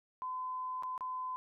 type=tone with dropouts; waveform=sine; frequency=1019 Hz; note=C6; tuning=46 cents flat; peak=-36 dBFS; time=0.22-1.36 s; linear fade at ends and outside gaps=0 ms; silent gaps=0.825-0.834 / 0.978-1.008 s; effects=none